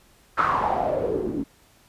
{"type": "noise with low-pass filter sweep", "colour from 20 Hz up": "white", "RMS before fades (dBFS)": -24, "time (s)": [0.37, 1.44], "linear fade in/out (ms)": 20, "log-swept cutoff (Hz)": [1400, 270], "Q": 6.8, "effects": ["pink hiss -57 dBFS RMS until 1.88 s", "resampled to 32000 Hz"]}